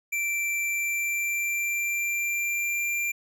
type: tone with pitch glide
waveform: square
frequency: 2345 to 2375 Hz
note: D7 to D7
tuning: -3 to +19 cents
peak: -26 dBFS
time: 0.12-3.12 s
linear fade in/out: 10 ms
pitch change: +22 cents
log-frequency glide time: 0.58-2.87 s
effects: none